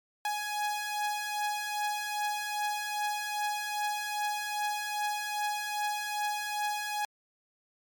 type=beating tone pair; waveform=sawtooth; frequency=833 / 835.5 Hz; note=G#5 / G#5; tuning=+5 / +10 cents; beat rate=2.5 Hz; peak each=-33 / -28 dBFS; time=0.25-7.05 s; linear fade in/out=2 ms; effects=MP3 96 kbps